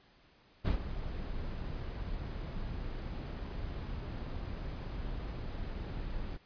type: noise with ADSR envelope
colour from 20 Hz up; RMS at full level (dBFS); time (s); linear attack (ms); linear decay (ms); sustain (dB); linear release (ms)
brown; -28; 0.64-6.38; 32; 110; -11; 26
effects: pink hiss -64 dBFS RMS until 6.45 s + resampled to 11025 Hz